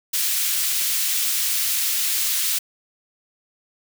white high-pass noise, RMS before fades -22 dBFS, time 0.13-2.59 s, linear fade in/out 10 ms, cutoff 2300 Hz, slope 12 dB/octave, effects none

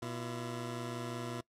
15% pulse tone pair together, 121 / 337.5 Hz, B2 / E4, -35 / +41 cents, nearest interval octave + tritone, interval 1776 cents, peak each -33 / -37 dBFS, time 0.02-1.41 s, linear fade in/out 5 ms, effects noise-tail reverb RT60 0.1 s tail -21 dB re dry + low-pass 11000 Hz 12 dB/octave

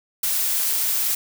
blue noise, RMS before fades -22 dBFS, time 0.23-1.15 s, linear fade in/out 5 ms, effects none

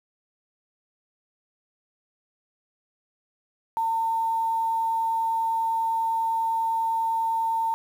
sine tone with quantisation, 905 Hz, A5, 48 cents sharp, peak -22 dBFS, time 3.77-7.74 s, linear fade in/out 0 ms, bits 8, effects none

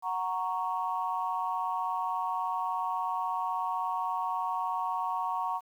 sine chord, F# major, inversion none, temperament equal, 740 / 932.3 / 1108.7 Hz, F#5 / A#5 / C#6, 0 / 0 / 0 cents, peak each -34 / -32 / -33 dBFS, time 0.02-5.61 s, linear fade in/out 50 ms, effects tanh soft clip ceiling -19 dBFS + 10-bit

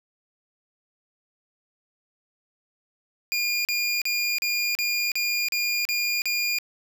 25% pulse tone bursts, 2419 Hz, D#7, 49 cents flat, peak -19 dBFS, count 9, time 3.32-6.586 s, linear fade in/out 0 ms, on 330 ms, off 37 ms, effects none

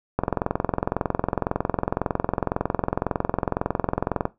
click train, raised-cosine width 1 ms, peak -7 dBFS, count 90, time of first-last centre 0.19-4.254 s, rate 21.9 Hz, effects noise-tail reverb RT60 0.2 s tail -17 dB re dry

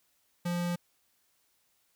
square tone, 174.61 Hz, F3, in tune, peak -30 dBFS, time 0.45-0.76 s, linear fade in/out 10 ms, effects white hiss -72 dBFS RMS until 1.95 s

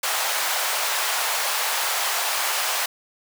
pink high-pass noise, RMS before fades -24 dBFS, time 0.03-2.86 s, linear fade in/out 5 ms, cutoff 680 Hz, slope 24 dB/octave, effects none

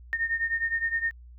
sine beating tone pair, 1829 / 1838.7 Hz, A#6 / A#6, -33 / -24 cents, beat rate 9.7 Hz, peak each -27 / -30 dBFS, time 0.13-1.11 s, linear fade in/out 0 ms, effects added 60 Hz sine -45 dBFS peak until 1.38 s

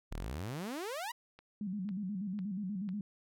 sawtooth exponential sweep, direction up, 32.51 to 1008 Hz, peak -34 dBFS, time 0.11-1.12 s, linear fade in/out 10 ms
click train, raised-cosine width 0.3 ms, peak -38 dBFS, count 4, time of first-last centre 1.39-2.89 s, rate 2 Hz
sine tone with vibrato, 196 Hz, G3, in tune, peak -35 dBFS, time 1.61-3.01 s, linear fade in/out 2 ms, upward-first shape square, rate 8.3 Hz, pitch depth 110 cents each way
effects none

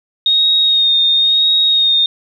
sine tone with vibrato, 3717 Hz, A#7, 6 cents flat, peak -9 dBFS, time 0.26-2.06 s, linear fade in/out 2 ms, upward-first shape sine, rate 0.97 Hz, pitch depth 25 cents each way, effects 8-bit

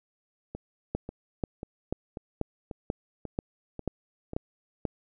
two click trains, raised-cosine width 2 ms, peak -15 / -23 dBFS, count 9 / 8, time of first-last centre 0.95-4.852 / 0.55-4.334 s, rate 2.05 / 1.85 Hz, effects none

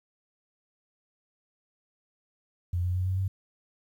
sine tone with pitch steps, 88.1 / 89.9 / 91.74 / 93.61 / 95.52 Hz, F2 / F#2 / F#2 / F#2 / G2, +16 / -49 / -14 / +21 / -44 cents, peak -25 dBFS, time 2.73-3.28 s, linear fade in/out 5 ms, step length 110 ms, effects 10-bit

